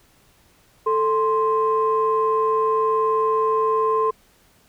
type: tone pair together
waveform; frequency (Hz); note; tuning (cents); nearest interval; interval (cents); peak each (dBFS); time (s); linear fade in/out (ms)
sine; 440.6 / 1046.5; A4 / C6; +2 / 0; octave + minor third; 1498; -19; 0.86-4.11; 10
effects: tanh soft clip ceiling -9 dBFS + pink hiss -57 dBFS RMS until 4.68 s